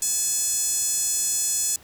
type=tone with high-pass filter; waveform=sawtooth; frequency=856 Hz; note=A5; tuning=48 cents flat; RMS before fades=-24 dBFS; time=0.02-1.76 s; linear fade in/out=2 ms; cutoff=7200 Hz; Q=3.8; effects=pink hiss -51 dBFS RMS until 1.83 s